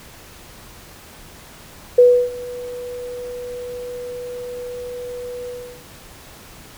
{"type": "tone with ADSR envelope", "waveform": "sine", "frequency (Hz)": 491.4, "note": "B4", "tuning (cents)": -9, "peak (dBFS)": -5, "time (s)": [1.98, 5.84], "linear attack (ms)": 7, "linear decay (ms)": 310, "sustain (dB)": -22, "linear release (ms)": 350, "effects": ["pink hiss -42 dBFS RMS until 6.77 s"]}